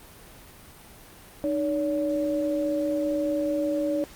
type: tone pair together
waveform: sine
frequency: 305.5 / 570 Hz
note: D#4 / C#5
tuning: -32 / +48 cents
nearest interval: major seventh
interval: 1080 cents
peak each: -26 dBFS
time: 1.44-4.04 s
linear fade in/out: 0 ms
effects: pink hiss -48 dBFS RMS until 4.15 s + Opus 32 kbps